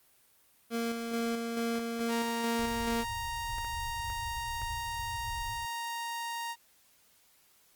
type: tone with tremolo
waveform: 25% pulse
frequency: 231.8 Hz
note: A#3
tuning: 10 cents flat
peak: -26 dBFS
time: 0.7-3.05 s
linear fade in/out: 50 ms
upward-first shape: square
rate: 2.3 Hz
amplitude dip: 35%
type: clicks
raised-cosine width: 0.5 ms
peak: -32 dBFS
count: 10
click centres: 1.592 / 1.756 / 1.795 / 1.994 / 2.239 / 2.284 / 3.584 / 3.647 / 4.101 / 4.618 s
type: tone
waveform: sawtooth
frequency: 932.3 Hz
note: A#5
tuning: in tune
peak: -31 dBFS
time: 2.08-6.56 s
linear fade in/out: 50 ms
type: low-pass noise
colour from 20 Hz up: pink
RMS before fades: -43 dBFS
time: 2.59-5.66 s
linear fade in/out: 5 ms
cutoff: 120 Hz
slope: 96 dB/octave
effects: white hiss -65 dBFS RMS until 7.75 s + Opus 32 kbps